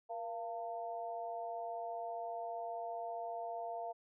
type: tone with amplitude modulation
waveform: sine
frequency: 688 Hz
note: F5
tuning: 26 cents flat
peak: -35 dBFS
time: 0.09-3.93 s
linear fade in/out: 20 ms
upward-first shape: sine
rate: 215 Hz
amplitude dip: 90%
effects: none